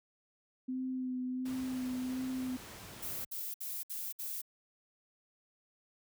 sine tone with vibrato, 255.8 Hz, C4, 39 cents flat, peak -34 dBFS, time 0.68-2.57 s, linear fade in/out 10 ms, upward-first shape sine, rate 1.4 Hz, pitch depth 20 cents each way
pink noise, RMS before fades -49 dBFS, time 1.45-3.25 s, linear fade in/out 10 ms
violet noise bursts, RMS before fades -40 dBFS, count 5, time 3.02-4.418 s, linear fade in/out 10 ms, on 230 ms, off 62 ms
effects high-pass 60 Hz 12 dB/octave

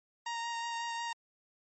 sawtooth tone with vibrato, 932.3 Hz, A#5, in tune, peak -31 dBFS, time 0.26-1.13 s, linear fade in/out 5 ms, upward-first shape sine, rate 5.5 Hz, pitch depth 13 cents each way, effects MP3 32 kbps

